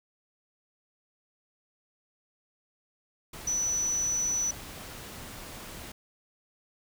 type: tone in noise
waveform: sine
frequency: 5950 Hz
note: F#8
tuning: 9 cents sharp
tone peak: -26 dBFS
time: 3.47-4.51 s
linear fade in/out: 5 ms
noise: pink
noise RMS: -43 dBFS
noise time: 3.33-5.92 s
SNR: +14 dB
effects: none